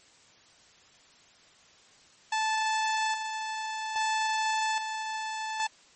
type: tone with tremolo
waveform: sawtooth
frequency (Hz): 875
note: A5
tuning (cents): -10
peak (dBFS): -22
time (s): 2.32-5.67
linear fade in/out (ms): 5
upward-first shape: square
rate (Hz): 0.61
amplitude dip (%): 50
effects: white hiss -58 dBFS RMS until 5.95 s + MP3 32 kbps